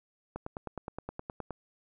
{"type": "click train", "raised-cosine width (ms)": 1, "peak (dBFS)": -23, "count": 12, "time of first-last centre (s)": [0.36, 1.507], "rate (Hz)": 9.59, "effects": []}